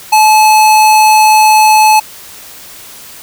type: tone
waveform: square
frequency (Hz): 862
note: A5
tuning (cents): -36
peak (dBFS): -4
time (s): 0.12-2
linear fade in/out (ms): 10
effects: white hiss -32 dBFS RMS until 3.22 s

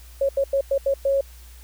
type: tone bursts at uneven times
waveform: sine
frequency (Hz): 550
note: C#5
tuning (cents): -14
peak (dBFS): -17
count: 6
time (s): 0.21-0.29 / 0.37-0.44 / 0.53-0.61 / 0.71-0.78 / 0.86-0.94 / 1.05-1.21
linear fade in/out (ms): 5
effects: added 60 Hz sine -42 dBFS peak until 1.63 s + white hiss -51 dBFS RMS until 1.63 s

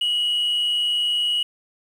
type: tone pair together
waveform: sine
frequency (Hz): 2900 / 3040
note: F#7 / F#7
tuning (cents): -35 / +46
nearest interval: minor second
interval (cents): 81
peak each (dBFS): -17 / -28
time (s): 0.01-1.43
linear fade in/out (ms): 5
effects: tanh soft clip ceiling -17 dBFS + 8-bit

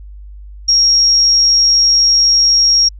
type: tone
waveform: sine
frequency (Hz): 5588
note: F8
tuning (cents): 0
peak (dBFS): -7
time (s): 0.68-2.89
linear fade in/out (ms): 10
effects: added 50 Hz sine -30 dBFS peak until 2.99 s

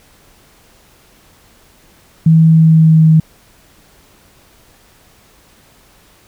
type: tone with pitch glide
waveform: sine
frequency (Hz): 161.4 to 158.72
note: E3 to D#3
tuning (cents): -36 to +35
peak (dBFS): -4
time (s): 2.26-3.2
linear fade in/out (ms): 5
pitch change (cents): -29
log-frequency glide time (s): 2.49-3.09
effects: pink hiss -48 dBFS RMS until 6.27 s

